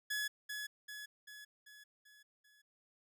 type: tone with echo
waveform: sawtooth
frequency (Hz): 1696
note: G#6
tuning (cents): +36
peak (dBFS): -32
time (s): 0.1-0.28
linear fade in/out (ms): 10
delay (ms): 390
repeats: 6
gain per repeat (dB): -5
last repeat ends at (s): 2.62
effects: none